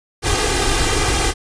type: noise with comb filter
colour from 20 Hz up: pink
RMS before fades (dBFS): -17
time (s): 0.22-1.34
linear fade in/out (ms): 50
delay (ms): 2.5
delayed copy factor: +0.9
effects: resampled to 22050 Hz